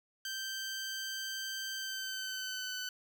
15% pulse tone with pitch glide, 1561 to 1505.2 Hz, G6 to F#6, -8 to +29 cents, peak -31 dBFS, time 0.25-2.89 s, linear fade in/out 2 ms, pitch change -63 cents, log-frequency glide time 1.75-2.76 s, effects none

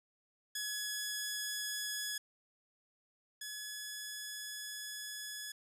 10% pulse tone pair in turn, 1688 / 1697.2 Hz, G#6 / G#6, +28 / +37 cents, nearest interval unison, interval 9 cents, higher second, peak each -28 / -33 dBFS, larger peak first, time 0.55-2.18 / 3.41-5.52 s, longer second, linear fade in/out 5 ms, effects none

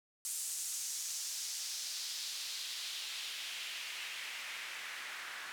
white noise with band-pass filter sweep, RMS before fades -42 dBFS, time 0.25-5.52 s, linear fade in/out 0 ms, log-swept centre 8200 to 1600 Hz, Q 1.7, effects none

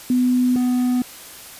sine / triangle tone pair in turn, 250 / 249 Hz, B3 / B3, +21 / +14 cents, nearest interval unison, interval 7 cents, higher first, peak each -14 dBFS, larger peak neither, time 0.1-0.56 / 0.56-1.02 s, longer neither, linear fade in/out 2 ms, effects white hiss -39 dBFS RMS until 1.59 s + resampled to 32000 Hz

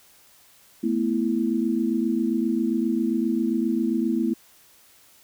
sine chord, A suspended second, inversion none, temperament just, 220 / 247.5 / 330 Hz, A3 / B3 / E4, 0 / +4 / +2 cents, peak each -25 dBFS, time 0.83-4.34 s, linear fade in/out 10 ms, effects white hiss -55 dBFS RMS until 5.23 s

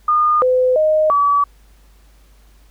sine tone with pitch steps, 1219 / 508 / 620 / 1145 Hz, D#6 / B4 / D#5 / D6, -36 / +49 / -6 / -44 cents, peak -11 dBFS, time 0.08-1.44 s, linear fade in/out 5 ms, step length 340 ms, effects added 50 Hz sine -46 dBFS peak until 2.7 s + pink hiss -56 dBFS RMS until 2.7 s

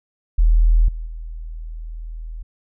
sine tone with level steps, 40.36 Hz, E1, 36 cents flat, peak -10 / -25 / -28 dBFS, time 0.38-2.43 s, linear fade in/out 10 ms, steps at 0.88 / 1.06 s, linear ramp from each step 5 ms, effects none

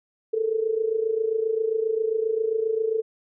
sine tone with amplitude modulation, 443.3 Hz, A4, 13 cents sharp, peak -18 dBFS, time 0.33-3.02 s, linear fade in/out 10 ms, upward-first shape sine, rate 27.5 Hz, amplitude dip 75%, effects none

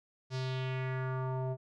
square tone with low-pass filter sweep, 130 Hz, C3, 11 cents flat, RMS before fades -35 dBFS, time 0.3-1.57 s, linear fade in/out 50 ms, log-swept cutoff 5400 to 640 Hz, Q 2.4, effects none

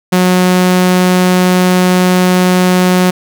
sawtooth tone, 182.2 Hz, F#3, 26 cents flat, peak -3 dBFS, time 0.12-3.11 s, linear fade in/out 10 ms, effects none

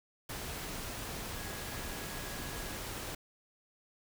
sine tone in noise, 1661.2 Hz, G#6, in tune, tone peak -51 dBFS, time 1.33-2.78 s, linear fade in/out 5 ms, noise pink, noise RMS -41 dBFS, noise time 0.29-3.15 s, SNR -13 dB, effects none

